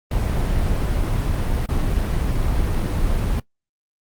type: noise with dropouts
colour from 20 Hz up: brown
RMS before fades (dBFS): -20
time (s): 0.11-3.4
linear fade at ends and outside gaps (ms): 5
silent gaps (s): 1.662-1.687
effects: noise-tail reverb RT60 0.1 s tail -19 dB re dry + Opus 32 kbps